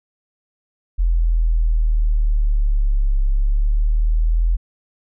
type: linear two-way sweep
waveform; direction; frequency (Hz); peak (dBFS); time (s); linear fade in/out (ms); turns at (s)
sine; down then up; 42.47 to 33.87 to 42.47; -13; 0.98-4.57; 20; 3.25
effects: none

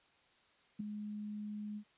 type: tone with ADSR envelope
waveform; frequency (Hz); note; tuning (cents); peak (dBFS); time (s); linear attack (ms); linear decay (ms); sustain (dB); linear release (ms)
sine; 209.5; G#3; +15; -33; 0.79-1.84; 13; 5; -7; 73
effects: white hiss -69 dBFS RMS until 1.97 s + resampled to 8000 Hz

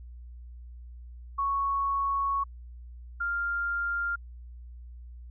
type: tone pair in turn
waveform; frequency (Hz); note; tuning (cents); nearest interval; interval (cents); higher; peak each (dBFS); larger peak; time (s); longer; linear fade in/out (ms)
sine; 1108.7 / 1396.9; C#6 / F6; 0 / 0; major third; 400; second; -25 / -27; first; 1.38-2.44 / 3.2-4.16; first; 10
effects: added 60 Hz sine -42 dBFS peak until 5.3 s

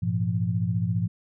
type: tone cluster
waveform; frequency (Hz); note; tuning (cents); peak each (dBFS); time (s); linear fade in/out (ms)
sine; 102.5 / 117.2 / 172.1; G#2 / A#2 / F3; -22 / +10 / -25; -27; 0.02-1.08; 10
effects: none

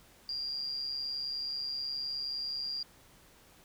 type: tone with amplitude modulation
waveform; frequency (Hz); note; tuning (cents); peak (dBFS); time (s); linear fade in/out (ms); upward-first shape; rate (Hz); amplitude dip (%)
sine; 4775; D8; +28; -31; 0.29-2.83; 2; sine; 139; 60
effects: pink hiss -60 dBFS RMS until 3.64 s

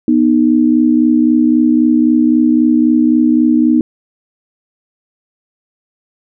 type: tone pair together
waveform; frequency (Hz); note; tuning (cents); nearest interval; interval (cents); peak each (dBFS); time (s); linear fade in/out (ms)
sine; 244.6 / 308.4; B3 / D#4; -16 / -15; major third; 401; -10; 0.08-3.81; 2
effects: none

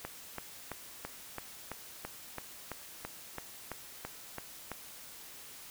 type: click train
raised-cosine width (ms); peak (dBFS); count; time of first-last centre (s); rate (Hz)
0.5; -23; 15; 0.05-4.717; 3
effects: white hiss -50 dBFS RMS until 5.7 s

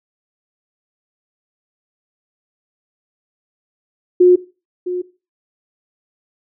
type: tone with echo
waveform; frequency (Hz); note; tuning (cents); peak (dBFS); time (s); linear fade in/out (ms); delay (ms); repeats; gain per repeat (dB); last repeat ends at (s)
sine; 360; F#4; -47; -5; 4.2-4.36; 10; 660; 1; -13; 5.02
effects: noise-tail reverb RT60 0.3 s tail -17 dB re dry

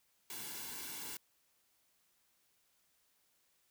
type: noise with comb filter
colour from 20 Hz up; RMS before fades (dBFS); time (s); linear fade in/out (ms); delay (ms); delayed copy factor
white; -45; 0.3-1.17; 2; 1.6; -0.65
effects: white hiss -75 dBFS RMS until 3.7 s

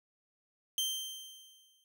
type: tone with exponential decay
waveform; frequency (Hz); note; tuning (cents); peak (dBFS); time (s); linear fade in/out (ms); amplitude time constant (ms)
sawtooth; 3137; G7; +1; -26; 0.78-1.84; 1; 230
effects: none

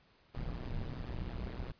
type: noise with amplitude modulation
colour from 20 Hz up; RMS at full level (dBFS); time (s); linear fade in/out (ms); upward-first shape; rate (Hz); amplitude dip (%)
brown; -36; 0.34-1.72; 10; sine; 123; 90
effects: pink hiss -67 dBFS RMS until 1.79 s + resampled to 11025 Hz

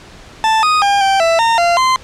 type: tone with pitch steps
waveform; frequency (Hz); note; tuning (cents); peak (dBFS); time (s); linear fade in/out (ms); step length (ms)
40% pulse; 882 / 1244 / 803 / 780 / 663 / 916 / 690 / 1037; A5 / D#6 / G5 / G5 / E5 / A#5 / F5 / C6; +4 / -1 / +41 / -9 / +10 / -31 / -21 / -16; -9; 0.44-1.96; 0; 190
effects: pink hiss -38 dBFS RMS until 2.03 s + low-pass 6000 Hz 12 dB/octave

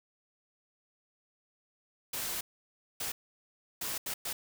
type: noise bursts at uneven times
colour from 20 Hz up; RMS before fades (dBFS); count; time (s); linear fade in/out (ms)
white; -36; 5; 2.13-2.41 / 3-3.12 / 3.81-3.98 / 4.06-4.14 / 4.25-4.33; 5
effects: none

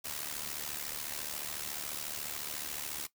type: noise with amplitude modulation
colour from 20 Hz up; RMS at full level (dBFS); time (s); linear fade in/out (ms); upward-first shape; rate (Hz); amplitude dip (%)
white; -36; 0.04-3.07; 10; sine; 74.1; 75
effects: noise-tail reverb RT60 0.1 s tail -17 dB re dry

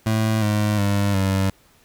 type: tone with pitch steps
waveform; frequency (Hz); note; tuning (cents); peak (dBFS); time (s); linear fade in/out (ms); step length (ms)
25% pulse; 110 / 105.28 / 100.75 / 96.43; A2 / G#2 / G2 / G2; 0 / +24 / +48 / -28; -14; 0.06-1.5; 5; 360
effects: pink hiss -56 dBFS RMS until 1.84 s

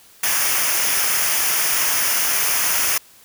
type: noise with comb filter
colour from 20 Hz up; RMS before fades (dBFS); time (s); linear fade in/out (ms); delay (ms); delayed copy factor
white; -19; 0.23-2.98; 5; 0.25; -0.65
effects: white hiss -49 dBFS RMS until 3.24 s

